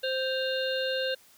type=harmonic tone with a mistuned harmonic; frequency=523.3 Hz; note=C5; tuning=in tune; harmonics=1 / 3 / 5 / 7 / 8; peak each=-29 / -34 / -36 / -37 / -38 dBFS; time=0.03-1.15 s; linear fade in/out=10 ms; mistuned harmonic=5; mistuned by=+120 cents; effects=white hiss -58 dBFS RMS until 1.37 s